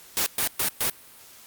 white noise bursts, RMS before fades -24 dBFS, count 4, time 0.17-0.898 s, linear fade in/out 0 ms, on 92 ms, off 120 ms, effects white hiss -49 dBFS RMS until 1.46 s + Opus 48 kbps

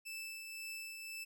sawtooth tone with tremolo, 2637 Hz, E7, in tune, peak -39 dBFS, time 0.05-1.25 s, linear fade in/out 20 ms, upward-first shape triangle, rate 1.9 Hz, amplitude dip 40%, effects none

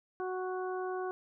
harmonic tone, 370 Hz, F#4, in tune, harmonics 1 / 2 / 3 / 4, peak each -35 / -40 / -43 / -46 dBFS, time 0.2-1.11 s, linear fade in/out 0 ms, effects none

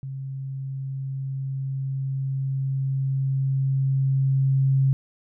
sine tone with level ramp, 134.8 Hz, C#3, 48 cents flat, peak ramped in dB -30 to -16 dBFS, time 0.03-4.93 s, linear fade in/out 0 ms, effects none

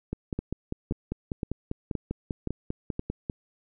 two click trains, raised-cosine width 3 ms, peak -17 / -16 dBFS, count 17 / 6, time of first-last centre 0.13-3.298 / 0.39-2.994 s, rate 5.05 / 1.92 Hz, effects none

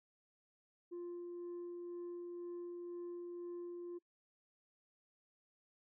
sine tone with tremolo, 349.2 Hz, F4, in tune, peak -40 dBFS, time 0.91-3.99 s, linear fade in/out 20 ms, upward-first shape sine, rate 2 Hz, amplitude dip 25%, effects noise-tail reverb RT60 0.1 s tail -25 dB re dry + tanh soft clip ceiling -42 dBFS

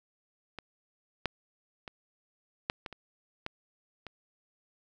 clicks, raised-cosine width 0.3 ms, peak -24 / -13 / -25 / -12 / -22 / -28 / -19 / -26 dBFS, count 8, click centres 0.587 / 1.257 / 1.878 / 2.699 / 2.862 / 2.927 / 3.464 / 4.067 s, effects none

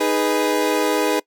30% pulse chord, G# minor, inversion second, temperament equal, 311.1 / 415.3 / 493.9 Hz, D#4 / G#4 / B4, 0 / 0 / 0 cents, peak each -19 dBFS, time 0-1.2 s, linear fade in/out 10 ms, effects noise-tail reverb RT60 0.1 s tail -23 dB re dry

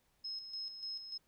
sine tone with tremolo, 5160 Hz, E8, 38 cents flat, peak -39 dBFS, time 0.24-1.18 s, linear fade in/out 10 ms, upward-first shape square, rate 3.4 Hz, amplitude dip 55%, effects pink hiss -75 dBFS RMS until 1.27 s

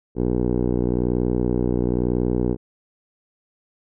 10% pulse tone with low-pass filter, 61 Hz, B1, 21 cents flat, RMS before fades -21 dBFS, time 0.15-2.57 s, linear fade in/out 50 ms, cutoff 450 Hz, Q 2.2, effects none

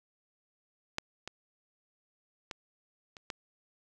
clicks, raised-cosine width 0.2 ms, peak -14 / -22 / -21 / -30 / -19 dBFS, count 5, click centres 0.984 / 1.276 / 2.512 / 3.168 / 3.302 s, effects none

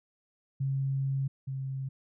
sine tone pair in turn, 135.8 / 134.01 Hz, C#3 / C3, -35 / +42 cents, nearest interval unison, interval 23 cents, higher first, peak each -27 / -32 dBFS, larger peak first, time 0.6-1.28 / 1.47-1.89 s, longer first, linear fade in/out 10 ms, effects none

